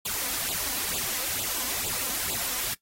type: noise with flanger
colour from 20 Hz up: white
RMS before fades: -30 dBFS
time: 0.05-2.74 s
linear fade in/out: 5 ms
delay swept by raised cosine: 0.25 to 4.05 ms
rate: 2.2 Hz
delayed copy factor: +0.95
effects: noise-tail reverb RT60 0.1 s tail -17 dB re dry + AAC 48 kbps